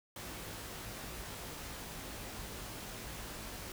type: noise with comb filter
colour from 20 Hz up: pink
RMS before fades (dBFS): -45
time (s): 0.16-3.72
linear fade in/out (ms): 2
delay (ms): 19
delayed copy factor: +0.5
effects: none